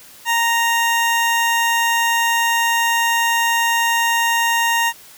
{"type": "tone", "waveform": "20% pulse", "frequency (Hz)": 930, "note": "A#5", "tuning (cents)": -4, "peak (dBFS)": -10, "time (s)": [0.25, 4.93], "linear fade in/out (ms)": 50, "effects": ["white hiss -43 dBFS RMS until 5.17 s"]}